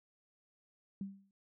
sine tone with exponential decay, 196 Hz, G3, in tune, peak -35 dBFS, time 1.01-1.31 s, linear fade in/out 2 ms, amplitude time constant 65 ms, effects none

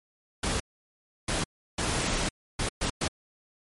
pink noise bursts at uneven times, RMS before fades -28 dBFS, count 6, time 0.43-0.6 / 1.28-1.44 / 1.78-2.29 / 2.59-2.69 / 2.81-2.9 / 3.01-3.08 s, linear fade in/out 5 ms, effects MP3 48 kbps

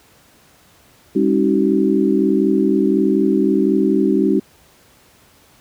sine tone cluster, 202.2 / 274.1 / 318.1 / 379.6 Hz, G#3 / C#4 / D#4 / F#4, -46 / -19 / +38 / +44 cents, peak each -18 dBFS, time 1.15-4.4 s, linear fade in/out 10 ms, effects pink hiss -51 dBFS RMS until 5.6 s + high-pass 60 Hz 12 dB/octave

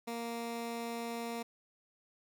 15% pulse tone, 233.2 Hz, A#3, 1 cent sharp, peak -31 dBFS, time 0.07-1.43 s, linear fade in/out 10 ms, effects none

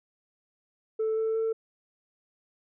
sine tone with pitch steps, 440 / 443.6 / 447.2 Hz, A4 / A4 / A4, 0 / +14 / +28 cents, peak -23 dBFS, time 0.99-1.53 s, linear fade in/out 10 ms, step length 180 ms, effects tanh soft clip ceiling -23 dBFS

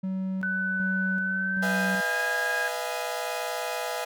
triangle tone with tremolo, 189.1 Hz, F#3, 38 cents sharp, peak -25 dBFS, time 0.03-2.01 s, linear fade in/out 10 ms, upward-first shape square, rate 1.3 Hz, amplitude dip 40%
sine tone with pitch glide, 1499 to 1634.7 Hz, F#6 to G#6, +22 to -28 cents, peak -26 dBFS, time 0.43-2.68 s, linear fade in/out 0 ms, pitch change +150 cents, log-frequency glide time 1.18-2.22 s
sawtooth chord, F half-diminished seventh, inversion second, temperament equal with one note detuned, 493.9 / 622.3 / 682.9 / 830.6 Hz, Cb5 / Eb5 / F5 / Ab5, 0 / 0 / -39 / 0 cents, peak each -31 dBFS, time 1.62-4.05 s, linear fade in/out 10 ms
effects none

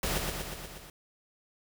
pink noise with echo, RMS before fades -31 dBFS, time 0.03-0.18 s, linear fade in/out 2 ms, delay 120 ms, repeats 6, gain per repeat -3 dB, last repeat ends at 0.9 s, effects none

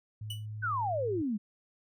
sine tone, 107 Hz, A2, 48 cents flat, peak -37 dBFS, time 0.21-1.22 s, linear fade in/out 5 ms
45% pulse tone with exponential decay, 2960 Hz, F#7, in tune, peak -34 dBFS, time 0.3-0.46 s, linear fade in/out 5 ms, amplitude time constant 34 ms
sine exponential sweep, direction down, 1568 to 196 Hz, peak -29 dBFS, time 0.62-1.38 s, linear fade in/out 20 ms
effects none

